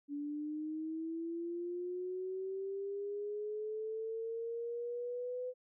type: linear sweep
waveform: sine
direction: up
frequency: 285.7 to 505 Hz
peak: -37 dBFS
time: 0.08-5.54 s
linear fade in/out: 50 ms
effects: none